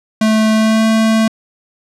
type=tone with pitch glide; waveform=square; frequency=218.2 to 221.6 Hz; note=A3 to A3; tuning=-14 to +13 cents; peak=-10 dBFS; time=0.21-1.28 s; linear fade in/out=5 ms; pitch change=+27 cents; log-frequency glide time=0.53-0.85 s; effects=low-pass 9000 Hz 12 dB/octave